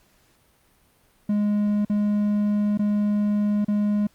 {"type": "tone with dropouts", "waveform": "triangle", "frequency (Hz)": 207.4, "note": "G#3", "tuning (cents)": -2, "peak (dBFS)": -17, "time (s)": [1.29, 4.07], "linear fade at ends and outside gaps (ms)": 5, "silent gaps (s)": [[1.85, 1.897], [2.775, 2.792], [3.647, 3.682]], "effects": ["pink hiss -61 dBFS RMS until 4.14 s", "Opus 48 kbps"]}